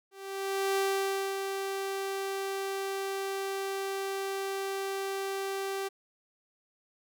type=tone with ADSR envelope; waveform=sawtooth; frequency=390 Hz; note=G4; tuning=9 cents flat; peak=-22 dBFS; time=0.11-5.89 s; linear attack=660 ms; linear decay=580 ms; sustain=-6 dB; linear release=18 ms; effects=none